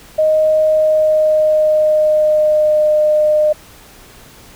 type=tone with pitch glide; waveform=sine; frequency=622.3 to 608.1 Hz; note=D#5 to D#5; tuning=0 to -40 cents; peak=-9 dBFS; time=0.18-3.53 s; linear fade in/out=10 ms; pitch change=-40 cents; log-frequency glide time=0.67-2.96 s; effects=pink hiss -41 dBFS RMS until 4.55 s